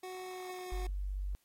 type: tone with pitch glide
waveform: 25% pulse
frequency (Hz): 370 to 364.9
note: F#4 to F#4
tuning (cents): 0 to -24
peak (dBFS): -38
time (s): 0.03-0.87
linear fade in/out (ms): 5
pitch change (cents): -24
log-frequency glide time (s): 0.22-0.71
type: tone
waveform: sine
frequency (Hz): 48.25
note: G1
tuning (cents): -27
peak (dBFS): -34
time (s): 0.72-1.35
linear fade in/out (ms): 0
effects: white hiss -74 dBFS RMS until 1.44 s + AAC 48 kbps